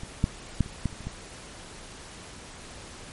clicks, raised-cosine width 5 ms, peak -24 / -9 / -9 / -28 / -13 / -29 / -29 / -20 dBFS, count 8, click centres 0.034 / 0.241 / 0.607 / 0.661 / 0.857 / 0.928 / 1.007 / 1.07 s, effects pink hiss -44 dBFS RMS until 3.12 s + MP3 48 kbps

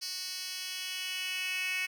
10% pulse tone with high-pass filter sweep, 370 Hz, F#4, in tune, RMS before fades -36 dBFS, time 0.01-1.87 s, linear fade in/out 20 ms, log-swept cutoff 4300 to 2400 Hz, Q 4.5, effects none

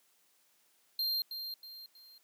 square tone with echo, 4186 Hz, C8, in tune, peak -31 dBFS, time 0.99-1.22 s, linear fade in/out 2 ms, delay 320 ms, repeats 3, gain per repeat -8 dB, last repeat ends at 2.18 s, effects white hiss -70 dBFS RMS until 2.23 s + high-pass 200 Hz 12 dB/octave

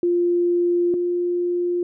sine tone pair in turn, 349.2 / 351.8 Hz, F4 / F4, 0 / +13 cents, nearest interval unison, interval 13 cents, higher second, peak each -16 / -19 dBFS, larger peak first, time 0.03-0.94 / 0.94-1.83 s, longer first, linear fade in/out 2 ms, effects none

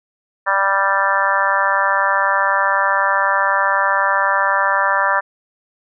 harmonic tone, 196 Hz, G3, in tune, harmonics 3 / 4 / 5 / 6 / 7 / 8 / 9, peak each -23 / -25 / -19 / -21 / -22 / -22 / -20 dBFS, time 0.46-5.21 s, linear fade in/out 20 ms, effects none

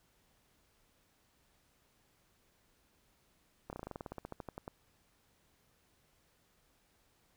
slowing click train, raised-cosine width 1 ms, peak -28 dBFS, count 18, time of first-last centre 3.7-4.679 s, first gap 29 ms, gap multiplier 1.08, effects pink hiss -72 dBFS RMS until 7.36 s

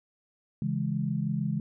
sine chord, C# minor, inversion none, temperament equal, 138.59 / 164.81 / 207.7 Hz, C#3 / E3 / G#3, 0 / 0 / 0 cents, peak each -31 dBFS, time 0.62-1.6 s, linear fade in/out 2 ms, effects none

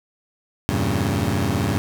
20% pulse chord, E diminished seventh, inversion none, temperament equal with one note detuned, 83.03 / 98 / 116.54 / 138.59 Hz, E2 / G2 / Bb2 / Db3, +13 / 0 / 0 / 0 cents, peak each -22 / -18 / -21 / -21 dBFS, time 0.69-1.78 s, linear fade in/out 0 ms, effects none

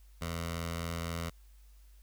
10% pulse tone with notch filter, 83.9 Hz, E2, 31 cents sharp, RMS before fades -37 dBFS, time 0.21-1.3 s, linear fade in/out 10 ms, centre 330 Hz, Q 0.82, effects added 50 Hz sine -54 dBFS peak until 2.02 s + white hiss -69 dBFS RMS until 2.02 s

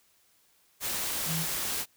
sine tone in noise, 162 Hz, E3, 30 cents flat, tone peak -31 dBFS, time 1.26-1.46 s, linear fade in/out 50 ms, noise white, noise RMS -32 dBFS, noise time 0.8-1.86 s, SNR -2 dB, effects white hiss -66 dBFS RMS until 1.96 s

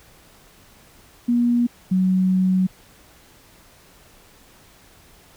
sine tone pair in turn, 239.8 / 186.24 Hz, A#3 / F#3, +49 / +12 cents, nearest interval major third, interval 437 cents, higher first, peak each -15 dBFS, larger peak neither, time 1.28-1.67 / 1.91-2.67 s, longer second, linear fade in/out 10 ms, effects pink hiss -51 dBFS RMS until 5.36 s

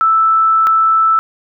sine tone pair in turn, 1318.5 / 1318.5 Hz, E6 / E6, 0 / 0 cents, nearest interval unison, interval 0 cents, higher neither, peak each -8 dBFS, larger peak neither, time 0.01-0.67 / 0.67-1.19 s, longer first, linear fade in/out 0 ms, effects none

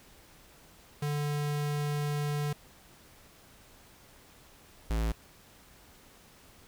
square tone pair in turn, 146.83 / 55.32 Hz, D3 / A1, 0 / +10 cents, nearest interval octave + perfect fourth, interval 1690 cents, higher first, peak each -30 / -28 dBFS, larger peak second, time 1.02-2.53 / 4.9-5.12 s, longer first, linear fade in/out 5 ms, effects pink hiss -57 dBFS RMS until 6.67 s

